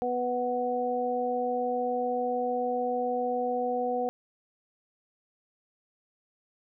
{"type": "harmonic tone", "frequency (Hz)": 246.9, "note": "B3", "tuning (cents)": 0, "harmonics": [1, 2, 3], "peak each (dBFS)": [-35, -29, -30], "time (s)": [0.02, 4.09], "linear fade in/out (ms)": 0, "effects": []}